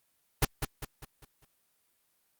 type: noise with echo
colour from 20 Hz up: pink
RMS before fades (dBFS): -23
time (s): 0.42-0.45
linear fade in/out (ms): 5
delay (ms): 200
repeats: 5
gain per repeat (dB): -7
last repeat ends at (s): 1.45
effects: white hiss -73 dBFS RMS until 2.39 s + Opus 32 kbps